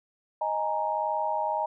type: chord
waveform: sine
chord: D# suspended fourth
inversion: none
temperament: equal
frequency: 622.3 / 830.6 / 932.3 Hz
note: D#5 / G#5 / A#5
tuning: 0 / 0 / 0 cents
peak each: -31 / -30 / -29 dBFS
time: 0.41-1.66 s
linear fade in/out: 5 ms
effects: none